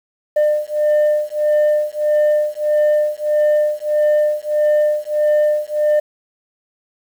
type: beating tone pair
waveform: sine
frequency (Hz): 600 / 601.6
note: D5 / D5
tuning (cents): +37 / +42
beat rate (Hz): 1.6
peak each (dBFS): -14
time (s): 0.36-6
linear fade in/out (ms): 10
effects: tanh soft clip ceiling -10 dBFS + 7-bit